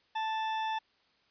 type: tone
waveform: 40% pulse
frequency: 880 Hz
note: A5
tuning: in tune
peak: -30 dBFS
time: 0.15-0.79 s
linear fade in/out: 10 ms
effects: white hiss -69 dBFS RMS until 1.3 s + resampled to 11025 Hz